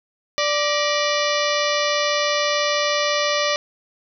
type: harmonic tone with a mistuned harmonic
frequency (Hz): 587.3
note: D5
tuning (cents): 0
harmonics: 1 / 2 / 3 / 4 / 5 / 6 / 7 / 8 / 9 / 10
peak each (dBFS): -22 / -25 / -27 / -28 / -29 / -30 / -30 / -31 / -32 / -32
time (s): 0.38-3.56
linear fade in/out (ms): 0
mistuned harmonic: 3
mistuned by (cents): +130
effects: none